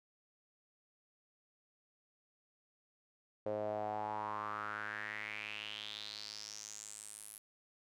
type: tone with band-pass filter sweep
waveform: sawtooth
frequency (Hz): 105.8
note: G#2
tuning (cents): +33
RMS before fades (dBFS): -43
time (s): 3.46-7.38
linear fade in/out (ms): 0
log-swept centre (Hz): 530 to 11000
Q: 5.5
effects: none